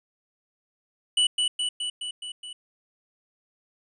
square tone with echo, 2960 Hz, F#7, in tune, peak -19 dBFS, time 1.17-1.27 s, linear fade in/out 5 ms, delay 210 ms, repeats 6, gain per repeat -3 dB, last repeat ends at 2.53 s, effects resampled to 24000 Hz

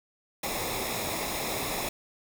pink noise with comb filter, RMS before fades -32 dBFS, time 0.43-1.89 s, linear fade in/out 5 ms, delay 0.66 ms, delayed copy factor -0.65, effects none

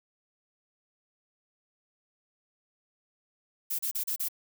violet noise bursts, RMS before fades -31 dBFS, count 5, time 3.7-4.286 s, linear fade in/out 10 ms, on 90 ms, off 34 ms, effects none

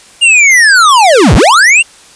square linear two-way sweep, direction down then up, 2857 to 34.15 to 2857 Hz, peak -3 dBFS, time 0.21-1.83 s, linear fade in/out 20 ms, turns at 1.35 s, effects white hiss -38 dBFS RMS until 2.15 s + resampled to 22050 Hz

